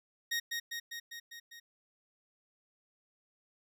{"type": "tone with echo", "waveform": "20% pulse", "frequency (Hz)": 1868, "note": "A#6", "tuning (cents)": 3, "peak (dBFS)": -26, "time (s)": [0.31, 0.4], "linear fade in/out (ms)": 10, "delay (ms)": 200, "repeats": 6, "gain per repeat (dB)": -3, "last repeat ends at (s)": 1.6, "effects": []}